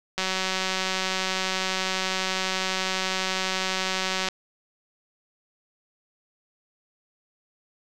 click train, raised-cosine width 0.2 ms, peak -9 dBFS, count 773, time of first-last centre 0.18-4.286 s, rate 188 Hz, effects none

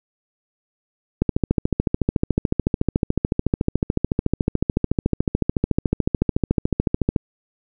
click train, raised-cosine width 3 ms, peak -4 dBFS, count 83, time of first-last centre 1.22-7.162 s, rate 13.8 Hz, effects none

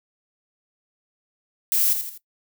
violet noise with echo, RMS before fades -20 dBFS, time 1.72-1.93 s, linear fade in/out 0 ms, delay 82 ms, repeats 3, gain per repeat -7 dB, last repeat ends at 2.176 s, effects noise-tail reverb RT60 0.1 s tail -18 dB re dry

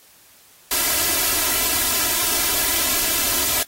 white noise with comb filter, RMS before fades -20 dBFS, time 0.71-3.63 s, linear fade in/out 2 ms, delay 3 ms, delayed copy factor +0.95, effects white hiss -51 dBFS RMS until 3.67 s + AAC 48 kbps

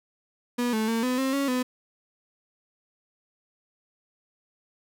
35% pulse tone with pitch steps, 243.1 / 218.7 / 227.7 / 252.5 / 265.6 / 277.9 / 252.1 Hz, B3 / A3 / A#3 / B3 / C4 / C#4 / B3, -27 / -10 / -40 / +39 / +26 / +4 / +36 cents, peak -22 dBFS, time 0.58-1.63 s, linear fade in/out 10 ms, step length 150 ms, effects none

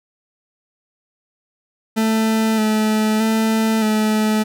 40% pulse tone with pitch steps, 221.1 / 216.2 / 221.4 / 215.6 Hz, A3 / A3 / A3 / A3, +9 / -30 / +11 / -35 cents, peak -14 dBFS, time 1.96-4.44 s, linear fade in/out 20 ms, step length 620 ms, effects none

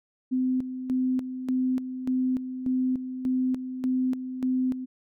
sine tone with tremolo, 256.5 Hz, C4, 34 cents flat, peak -22 dBFS, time 0.31-4.86 s, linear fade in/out 20 ms, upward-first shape square, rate 1.7 Hz, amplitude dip 65%, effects none

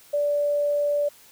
sine tone, 582 Hz, D5, 16 cents flat, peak -20 dBFS, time 0.13-1.09 s, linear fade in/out 10 ms, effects white hiss -52 dBFS RMS until 1.31 s

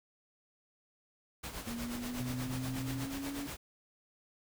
pink noise with tremolo, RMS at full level -41 dBFS, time 1.43-3.57 s, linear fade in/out 10 ms, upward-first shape sine, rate 8.3 Hz, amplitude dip 60%
sine linear sweep, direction up, 233.1 to 283.9 Hz, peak -38 dBFS, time 1.67-3.47 s, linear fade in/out 5 ms
sine tone bursts, 125.2 Hz, B2, 24 cents sharp, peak -38 dBFS, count 3, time 2.2-3.052 s, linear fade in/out 2 ms, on 270 ms, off 21 ms
effects none

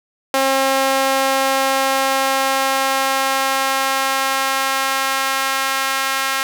sawtooth tone with high-pass filter sweep, 268.6 Hz, C4, 46 cents sharp, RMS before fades -18 dBFS, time 0.34-6.43 s, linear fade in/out 0 ms, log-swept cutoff 570 to 1300 Hz, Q 1.2, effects none

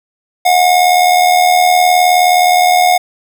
square tone with amplitude modulation, 722 Hz, F#5, 43 cents flat, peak -5 dBFS, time 0.45-2.98 s, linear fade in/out 10 ms, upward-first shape sine, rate 79.3 Hz, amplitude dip 55%, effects none

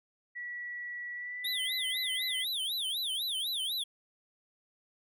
sine tone with pitch glide, 1941 to 2026 Hz, B6 to B6, -31 to +44 cents, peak -37 dBFS, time 0.35-2.45 s, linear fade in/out 20 ms, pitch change +75 cents, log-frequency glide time 1.13-1.69 s
square tone with vibrato, 3492 Hz, A7, 14 cents flat, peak -32 dBFS, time 1.44-3.84 s, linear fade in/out 10 ms, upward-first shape sine, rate 4 Hz, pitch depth 240 cents each way
effects none

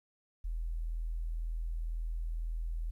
sine tone, 41 Hz, E1, 9 cents flat, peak -33 dBFS, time 0.44-2.91 s, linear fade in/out 10 ms, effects 12-bit

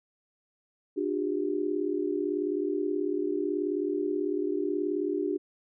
sine tone cluster, 299.8 / 360.7 / 399.1 Hz, D4 / F#4 / G4, +36 / -44 / +31 cents, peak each -31 dBFS, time 0.96-5.38 s, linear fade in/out 20 ms, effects none

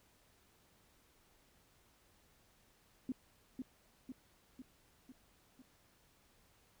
sine tone with echo, 257.1 Hz, C4, 30 cents flat, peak -35 dBFS, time 3.09-3.12 s, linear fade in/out 2 ms, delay 500 ms, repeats 5, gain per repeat -4 dB, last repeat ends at 5.62 s, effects pink hiss -70 dBFS RMS until 6.8 s

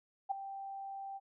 sine tone with ADSR envelope, 784 Hz, G5, in tune, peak -28 dBFS, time 0.29-1.2 s, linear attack 23 ms, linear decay 7 ms, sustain -13 dB, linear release 37 ms, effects none

